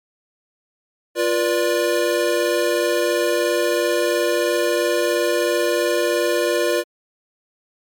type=chord; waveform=square; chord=B diminished; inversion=second; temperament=equal with one note detuned; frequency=349.2 / 484.3 / 587.3 Hz; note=F4 / B4 / D5; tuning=0 / -34 / 0 cents; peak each=-22 dBFS; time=1.15-6.84 s; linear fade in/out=50 ms; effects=MP3 64 kbps